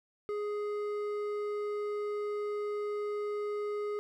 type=tone with hard clipping; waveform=sine; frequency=415.9 Hz; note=G#4; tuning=2 cents sharp; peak=-34 dBFS; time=0.29-3.99 s; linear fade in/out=0 ms; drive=8 dB; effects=none